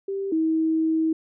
sine tone pair in turn, 392 / 320.2 Hz, G4 / D#4, 0 / +50 cents, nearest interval major third, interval 350 cents, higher first, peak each -25 / -19 dBFS, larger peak second, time 0.08-0.32 / 0.32-1.13 s, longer second, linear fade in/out 5 ms, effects none

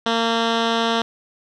10% pulse tone with low-pass filter, 229.2 Hz, A#3, 29 cents flat, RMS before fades -20 dBFS, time 0.06-1.02 s, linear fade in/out 2 ms, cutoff 3900 Hz, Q 2, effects none

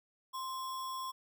sine tone with sample-and-hold, 1046.5 Hz, C6, in tune, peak -37 dBFS, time 0.33-1.12 s, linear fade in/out 20 ms, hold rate 4410 Hz, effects none

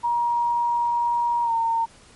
sine tone with pitch glide, 949 to 915.1 Hz, A#5 to A#5, +31 to -32 cents, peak -19 dBFS, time 0.03-1.86 s, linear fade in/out 20 ms, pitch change -63 cents, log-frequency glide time 1.43-1.52 s, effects pink hiss -51 dBFS RMS until 2.15 s + MP3 48 kbps

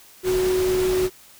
sine tone in noise, 370 Hz, F#4, in tune, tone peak -18 dBFS, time 0.23-1.1 s, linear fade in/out 50 ms, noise pink, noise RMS -30 dBFS, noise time 0.23-1.1 s, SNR +9 dB, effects white hiss -49 dBFS RMS until 1.39 s

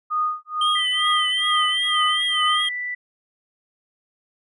sine tone with tremolo, 1234 Hz, D#6, 15 cents flat, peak -18 dBFS, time 0.1-2.71 s, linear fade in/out 20 ms, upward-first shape sine, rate 2.2 Hz, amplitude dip 100%
triangle tone with vibrato, 3136 Hz, G7, in tune, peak -19 dBFS, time 0.61-2.69 s, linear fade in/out 5 ms, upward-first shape triangle, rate 2.6 Hz, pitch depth 79 cents each way
sine tone, 1975 Hz, B6, in tune, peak -25 dBFS, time 0.75-2.95 s, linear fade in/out 10 ms
effects resampled to 24000 Hz

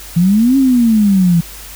sine exponential two-way sweep, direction up then down, 164.81 to 275.4 to 164.81 Hz, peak -7 dBFS, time 0.16-1.41 s, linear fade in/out 10 ms, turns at 0.57 s, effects added 50 Hz sine -35 dBFS peak until 1.75 s + white hiss -33 dBFS RMS until 1.75 s

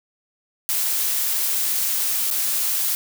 blue noise with dropouts, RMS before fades -22 dBFS, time 0.69-2.95 s, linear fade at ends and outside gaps 0 ms, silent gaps 2.303-2.311 s, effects none

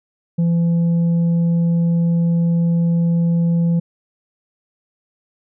triangle tone with tanh clipping, 169.1 Hz, E3, 44 cents sharp, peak -14 dBFS, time 0.38-3.8 s, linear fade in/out 10 ms, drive 8 dB, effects none

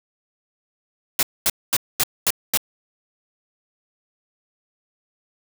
white noise bursts, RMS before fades -18 dBFS, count 6, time 1.19-2.574 s, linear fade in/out 2 ms, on 39 ms, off 230 ms, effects none

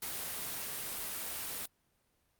white noise, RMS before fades -39 dBFS, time 0.02-1.66 s, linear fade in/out 5 ms, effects pink hiss -75 dBFS RMS until 2.39 s + Opus 32 kbps

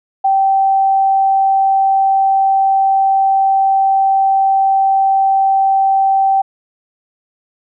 sine tone, 777 Hz, G5, 16 cents flat, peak -9 dBFS, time 0.24-6.42 s, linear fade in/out 10 ms, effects none

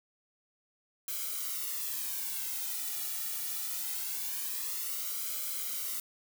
blue noise with flanger, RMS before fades -36 dBFS, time 1.08-6 s, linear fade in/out 2 ms, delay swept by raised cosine 1.1 to 1.92 ms, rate 0.23 Hz, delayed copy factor -0.7, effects none

